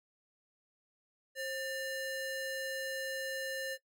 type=ring-modulated tone; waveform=square; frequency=1161 Hz; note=D6; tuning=20 cents flat; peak=-34 dBFS; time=1.35-3.78 s; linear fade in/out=50 ms; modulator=627 Hz; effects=noise-tail reverb RT60 0.1 s tail -20 dB re dry + AAC 64 kbps